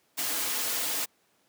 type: noise with comb filter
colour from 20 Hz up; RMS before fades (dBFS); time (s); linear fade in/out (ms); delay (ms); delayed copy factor
white; -30; 0.17-1.06; 20; 5.2; -0.8
effects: pink hiss -68 dBFS RMS until 1.48 s + high-pass 200 Hz 12 dB/octave